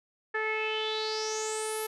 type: tone with low-pass filter sweep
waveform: sawtooth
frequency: 435.2 Hz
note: A4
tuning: 19 cents flat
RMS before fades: -32 dBFS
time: 0.34-1.87 s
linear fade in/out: 10 ms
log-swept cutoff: 1800 to 12000 Hz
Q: 6.8
effects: none